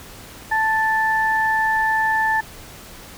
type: tone pair together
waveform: sine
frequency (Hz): 880 / 1760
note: A5 / A6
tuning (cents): 0 / 0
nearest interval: octave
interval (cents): 1200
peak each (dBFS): -19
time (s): 0.51-2.41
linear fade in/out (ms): 10
effects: pink hiss -40 dBFS RMS until 3.17 s